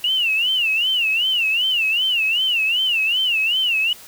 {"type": "tone with vibrato", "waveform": "sine", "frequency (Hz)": 2817, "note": "F7", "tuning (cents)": 14, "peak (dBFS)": -16, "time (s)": [0.04, 3.93], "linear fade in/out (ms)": 2, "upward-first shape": "sine", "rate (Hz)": 2.6, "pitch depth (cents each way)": 170, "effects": ["white hiss -42 dBFS RMS until 4.07 s"]}